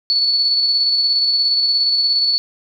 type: tone with tremolo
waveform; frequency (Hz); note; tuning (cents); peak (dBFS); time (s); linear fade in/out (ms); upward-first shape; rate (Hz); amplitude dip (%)
sine; 4435; C#8; 0; -12; 0.1-2.38; 0; square; 17; 25
effects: none